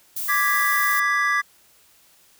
violet noise, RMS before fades -28 dBFS, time 0.16-1 s, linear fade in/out 5 ms
triangle chord, G# diminished, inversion second, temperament equal, 1174.7 / 1661.2 / 1975.5 Hz, D6 / G#6 / B6, 0 / 0 / 0 cents, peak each -21 dBFS, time 0.28-1.42 s, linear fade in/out 20 ms
effects white hiss -56 dBFS RMS until 2.39 s

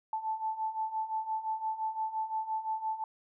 sine beating tone pair, 874 / 879.8 Hz, A5 / A5, -12 / 0 cents, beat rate 5.8 Hz, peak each -37 / -33 dBFS, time 0.13-3.04 s, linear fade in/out 2 ms, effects none

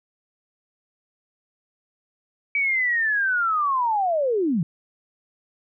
sine linear sweep, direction down, 2293 to 146.83 Hz, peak -19 dBFS, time 2.55-4.63 s, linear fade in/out 2 ms, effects none

